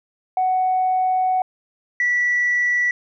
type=tone pair in turn; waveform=sine; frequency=744 / 1954.4 Hz; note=F#5 / B6; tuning=+9 / -19 cents; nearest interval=octave + perfect fourth; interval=1672 cents; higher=second; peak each=-15 dBFS; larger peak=neither; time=0.37-1.42 / 2-2.91 s; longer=first; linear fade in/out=2 ms; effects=tanh soft clip ceiling -12 dBFS